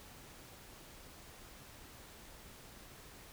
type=silence; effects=pink hiss -55 dBFS RMS until 3.32 s